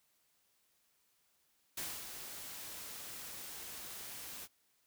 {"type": "noise with ADSR envelope", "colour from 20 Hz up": "white", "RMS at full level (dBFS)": -40, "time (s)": [1.77, 4.48], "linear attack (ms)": 7, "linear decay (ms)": 240, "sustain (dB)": -7, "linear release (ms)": 45, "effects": ["white hiss -75 dBFS RMS until 4.86 s"]}